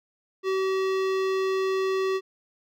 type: tone with hard clipping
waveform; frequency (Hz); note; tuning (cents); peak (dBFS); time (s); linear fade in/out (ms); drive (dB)
sine; 381.5; G4; -47; -25; 0.43-2.21; 50; 18
effects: none